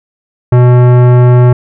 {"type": "tone with tanh clipping", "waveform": "sine", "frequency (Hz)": 123.47, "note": "B2", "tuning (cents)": 0, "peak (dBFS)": -4, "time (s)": [0.52, 1.53], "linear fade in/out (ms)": 5, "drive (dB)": 18, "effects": []}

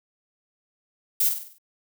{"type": "noise with echo", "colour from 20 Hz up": "violet", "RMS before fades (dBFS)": -21, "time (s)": [1.2, 1.29], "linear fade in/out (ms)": 5, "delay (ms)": 49, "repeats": 6, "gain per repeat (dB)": -6, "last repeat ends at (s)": 1.584, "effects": []}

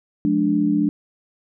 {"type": "chord", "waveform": "sine", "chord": "D diminished", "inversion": "first", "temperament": "just", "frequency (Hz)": [176.2, 211.4, 293.7], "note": ["F3", "Ab3", "D4"], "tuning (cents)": [16, 31, 0], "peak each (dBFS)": [-24, -21, -18], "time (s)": [0.25, 0.89], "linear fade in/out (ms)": 0, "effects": []}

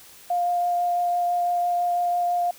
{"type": "tone with vibrato", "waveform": "sine", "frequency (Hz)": 704, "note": "F5", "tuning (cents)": 14, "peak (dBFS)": -20, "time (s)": [0.3, 2.51], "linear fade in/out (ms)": 5, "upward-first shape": "triangle", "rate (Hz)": 6, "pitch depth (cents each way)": 10, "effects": ["white hiss -48 dBFS RMS until 2.58 s"]}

